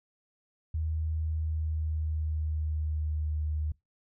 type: tone with pitch glide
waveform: sine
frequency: 79 to 76.44 Hz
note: D#2 to D#2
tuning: +27 to -30 cents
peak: -28 dBFS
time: 0.74-3.72 s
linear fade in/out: 5 ms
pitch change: -57 cents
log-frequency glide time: 1.21-3.38 s
effects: noise-tail reverb RT60 0.2 s tail -24 dB re dry